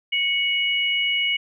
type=tone pair together; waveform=sine; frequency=2223 / 2910 Hz; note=C#7 / F#7; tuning=+4 / -29 cents; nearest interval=perfect fourth; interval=467 cents; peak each=-22 dBFS; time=0.12-1.37 s; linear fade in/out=10 ms; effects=none